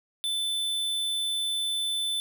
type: tone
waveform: square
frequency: 3520 Hz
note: A7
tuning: in tune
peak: -27 dBFS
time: 0.24-2.2 s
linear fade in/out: 0 ms
effects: none